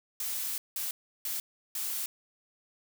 blue noise bursts at uneven times, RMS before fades -34 dBFS, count 4, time 0.2-0.58 / 0.76-0.91 / 1.25-1.4 / 1.75-2.06 s, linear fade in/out 2 ms, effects none

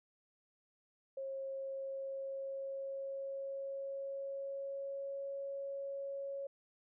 sine tone with pitch glide, 540 to 553.3 Hz, C#5 to C#5, -45 to -3 cents, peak -39 dBFS, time 1.17-6.47 s, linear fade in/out 5 ms, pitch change +42 cents, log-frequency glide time 1.51-5.29 s, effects none

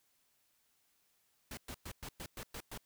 pink noise bursts, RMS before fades -45 dBFS, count 8, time 1.51-2.776 s, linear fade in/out 2 ms, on 62 ms, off 110 ms, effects white hiss -75 dBFS RMS until 2.85 s

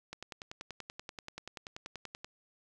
click train, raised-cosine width 0.2 ms, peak -25 dBFS, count 23, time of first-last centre 0.13-2.245 s, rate 10.4 Hz, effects none

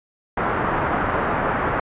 white low-pass noise, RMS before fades -22 dBFS, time 0.37-1.8 s, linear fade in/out 5 ms, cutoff 1500 Hz, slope 24 dB/octave, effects resampled to 8000 Hz

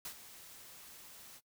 white noise with ADSR envelope, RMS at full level -42 dBFS, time 0.05-1.41 s, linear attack 3 ms, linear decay 85 ms, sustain -12 dB, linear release 46 ms, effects noise-tail reverb RT60 0.1 s tail -21 dB re dry

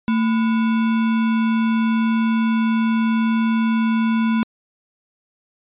sine tone with sample-and-hold, 224.8 Hz, A3, 37 cents sharp, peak -15 dBFS, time 0.08-4.43 s, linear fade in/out 0 ms, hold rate 1225 Hz, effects resampled to 8000 Hz

